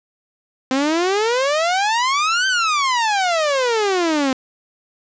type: exponential two-way sweep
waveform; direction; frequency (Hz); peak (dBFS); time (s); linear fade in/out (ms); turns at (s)
sawtooth; up then down; 256.2 to 1568 to 256.2; -12; 0.71-4.33; 2; 2.47
effects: resampled to 16000 Hz + 7-bit